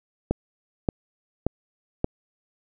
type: click train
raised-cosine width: 2 ms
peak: -8 dBFS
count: 4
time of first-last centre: 0.31-2.044 s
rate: 1.73 Hz
effects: none